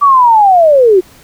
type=linear sweep; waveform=sine; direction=down; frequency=1163 to 349.2 Hz; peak=-3 dBFS; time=0.01-1.01 s; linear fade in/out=20 ms; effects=pink hiss -41 dBFS RMS until 1.23 s